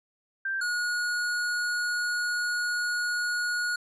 sine / square tone pair in turn, 1574 / 1447.5 Hz, G6 / F#6, +7 / -38 cents, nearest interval minor second, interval 145 cents, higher first, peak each -27 dBFS, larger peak neither, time 0.45-0.61 / 0.61-3.76 s, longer second, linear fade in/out 5 ms, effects resampled to 22050 Hz

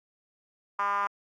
5% pulse tone with band-pass filter, 201.5 Hz, G3, 48 cents sharp, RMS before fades -28 dBFS, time 0.79-1.07 s, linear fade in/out 2 ms, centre 1100 Hz, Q 7.4, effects AAC 64 kbps

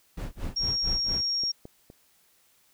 brown noise with tremolo, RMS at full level -31 dBFS, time 0.17-1.22 s, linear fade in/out 5 ms, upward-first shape sine, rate 4.4 Hz, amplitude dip 100%
sine tone, 5570 Hz, F8, 5 cents flat, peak -25 dBFS, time 0.56-1.52 s, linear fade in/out 10 ms
clicks, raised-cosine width 2 ms, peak -29 / -28 / -33 dBFS, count 3, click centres 1.436 / 1.654 / 1.901 s
effects white hiss -64 dBFS RMS until 2.73 s

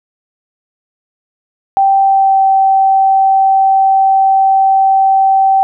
sine tone with pitch glide, 781 to 773.8 Hz, G5 to G5, -7 to -23 cents, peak -6 dBFS, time 1.77-5.63 s, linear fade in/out 0 ms, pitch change -16 cents, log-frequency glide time 2.01-2.43 s, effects none

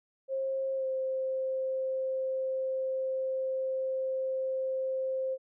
sine tone with pitch glide, 534 to 525.4 Hz, C5 to C5, +35 to +7 cents, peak -29 dBFS, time 0.28-5.38 s, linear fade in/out 50 ms, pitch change -28 cents, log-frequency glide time 0.76-0.86 s, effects none

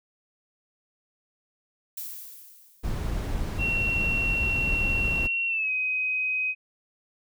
violet noise with exponential decay, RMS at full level -34 dBFS, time 1.97-3.31 s, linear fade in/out 5 ms, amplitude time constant 290 ms
brown noise, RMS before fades -29 dBFS, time 2.83-5.28 s, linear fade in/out 20 ms
sine tone with pitch glide, 2731 to 2519 Hz, F7 to D#7, -39 to +21 cents, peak -24 dBFS, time 3.58-6.55 s, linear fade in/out 50 ms, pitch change -140 cents, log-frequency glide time 5.48-5.71 s
effects none

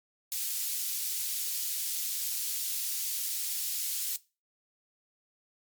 white high-pass noise, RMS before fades -33 dBFS, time 0.32-4.16 s, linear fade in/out 0 ms, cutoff 4000 Hz, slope 12 dB/octave, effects noise-tail reverb RT60 0.3 s tail -20 dB re dry + MP3 96 kbps

